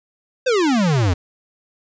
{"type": "exponential sweep", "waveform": "square", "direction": "down", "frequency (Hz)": [538, 82.41], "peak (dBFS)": -15, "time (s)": [0.46, 1.14], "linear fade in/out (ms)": 10, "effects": ["resampled to 16000 Hz", "9-bit"]}